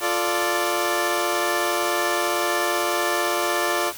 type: chord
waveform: 15% pulse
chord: D minor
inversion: first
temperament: equal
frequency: 349.2 / 440 / 587.3 Hz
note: F4 / A4 / D5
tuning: 0 / 0 / 0 cents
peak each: -18 / -22 / -18 dBFS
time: 0-3.93 s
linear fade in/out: 50 ms
effects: white hiss -37 dBFS RMS until 3.97 s